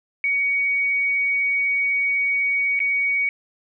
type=tone with dropouts; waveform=sine; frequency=2246 Hz; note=C#7; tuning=22 cents sharp; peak=-18 dBFS; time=0.24-3.29 s; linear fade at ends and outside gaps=1 ms; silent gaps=2.792-2.802 s; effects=none